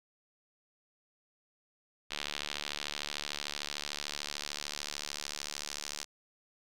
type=tone with band-pass filter sweep; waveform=sawtooth; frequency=73.42 Hz; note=D2; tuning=in tune; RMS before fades=-40 dBFS; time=2.1-6.05 s; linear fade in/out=20 ms; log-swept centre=3500 to 5700 Hz; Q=1.6; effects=none